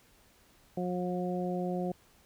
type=harmonic tone; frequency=179.8 Hz; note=F#3; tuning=49 cents flat; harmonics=1 / 2 / 3 / 4; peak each=-33 / -36 / -38 / -39 dBFS; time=0.77-1.92 s; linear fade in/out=5 ms; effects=pink hiss -63 dBFS RMS until 2.25 s